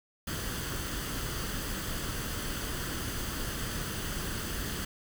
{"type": "noise with comb filter", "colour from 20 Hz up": "pink", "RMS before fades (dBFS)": -35, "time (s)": [0.27, 4.85], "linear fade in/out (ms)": 5, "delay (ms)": 0.64, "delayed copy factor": 0.5, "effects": []}